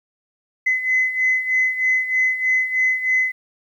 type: beating tone pair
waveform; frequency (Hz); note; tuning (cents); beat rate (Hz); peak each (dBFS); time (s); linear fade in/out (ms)
sine; 2030 / 2033.2; B6 / B6; +47 / +50; 3.2; -17 / -22; 0.66-3.32; 10
effects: tanh soft clip ceiling -9 dBFS + 9-bit